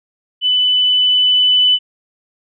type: tone with level ramp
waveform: sine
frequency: 2996 Hz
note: F#7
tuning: 21 cents sharp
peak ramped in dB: -11 to -8 dBFS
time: 0.41-1.79 s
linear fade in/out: 50 ms
effects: none